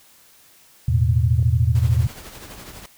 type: chord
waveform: sine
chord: E suspended fourth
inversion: none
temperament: equal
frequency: 82.41 / 110 / 123.47 Hz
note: E2 / A2 / B2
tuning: 0 / 0 / 0 cents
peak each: -19 dBFS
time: 0.88-2.07 s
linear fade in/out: 5 ms
type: clicks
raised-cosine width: 2 ms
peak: -29 dBFS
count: 2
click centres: 1.394 / 1.426 s
type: noise with tremolo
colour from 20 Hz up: pink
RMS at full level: -37 dBFS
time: 1.75-2.86 s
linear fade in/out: 2 ms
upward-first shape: triangle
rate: 12 Hz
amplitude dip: 55%
effects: white hiss -52 dBFS RMS until 2.97 s